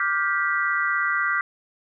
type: chord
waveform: sine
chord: G dominant seventh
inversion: second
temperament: just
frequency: 1176 / 1411.2 / 1568 / 1960 Hz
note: D6 / F6 / G6 / B6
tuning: +2 / +18 / 0 / -14 cents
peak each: -26 dBFS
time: 0-1.41 s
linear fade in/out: 2 ms
effects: none